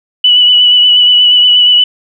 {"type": "tone with vibrato", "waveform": "sine", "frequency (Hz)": 2960, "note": "F#7", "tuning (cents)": 0, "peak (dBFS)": -3, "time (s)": [0.24, 1.84], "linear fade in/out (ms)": 5, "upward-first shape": "triangle", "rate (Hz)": 8.4, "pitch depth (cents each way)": 27, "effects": []}